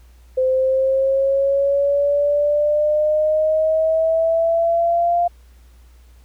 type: exponential sweep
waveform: sine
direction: up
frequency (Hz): 515 to 698.5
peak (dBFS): -14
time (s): 0.37-5.28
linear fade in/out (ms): 10
effects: added 60 Hz sine -44 dBFS peak until 6.24 s + pink hiss -58 dBFS RMS until 6.24 s